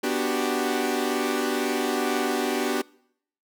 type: chord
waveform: sawtooth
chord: G major seventh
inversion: first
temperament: equal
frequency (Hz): 246.9 / 293.7 / 370 / 392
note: B3 / D4 / F#4 / G4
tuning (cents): 0 / 0 / 0 / 0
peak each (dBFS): -25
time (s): 0.03-2.82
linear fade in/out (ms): 10
effects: noise-tail reverb RT60 0.7 s tail -24 dB re dry